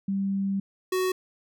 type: tone pair in turn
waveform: sine / square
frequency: 196 / 371.4 Hz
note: G3 / F#4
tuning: 0 / +7 cents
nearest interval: major seventh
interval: 1107 cents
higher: second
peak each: -24 / -24 dBFS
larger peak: neither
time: 0.08-0.6 / 0.92-1.12 s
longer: first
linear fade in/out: 5 ms
effects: none